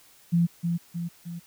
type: tone with echo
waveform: sine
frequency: 170.6 Hz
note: F3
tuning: 40 cents flat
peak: -18 dBFS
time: 0.32-0.47 s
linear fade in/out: 20 ms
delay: 310 ms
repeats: 3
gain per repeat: -5 dB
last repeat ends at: 1.4 s
effects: white hiss -56 dBFS RMS until 1.46 s